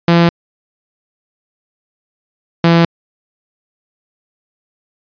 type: tone pair in turn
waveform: sawtooth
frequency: 170 / 168.14 Hz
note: F3 / E3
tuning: -46 / +35 cents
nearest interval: unison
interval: 19 cents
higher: first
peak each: -3 dBFS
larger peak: neither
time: 0.08-0.29 / 2.64-2.85 s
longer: neither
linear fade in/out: 2 ms
effects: resampled to 11025 Hz